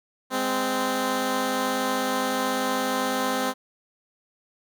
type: tone pair together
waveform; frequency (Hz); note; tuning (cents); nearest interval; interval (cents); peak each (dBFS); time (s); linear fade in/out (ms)
10% pulse; 206.7 / 259.3; G#3 / C4; -8 / -15; major third; 393; -22 / -16; 0.3-3.54; 50
effects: none